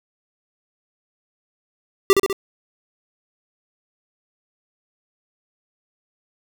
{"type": "tone with echo", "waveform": "square", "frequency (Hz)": 392, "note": "G4", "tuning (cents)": 0, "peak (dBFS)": -9, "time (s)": [2.1, 2.13], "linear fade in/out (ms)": 0, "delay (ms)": 66, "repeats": 3, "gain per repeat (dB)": -4, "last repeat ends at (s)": 2.328, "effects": []}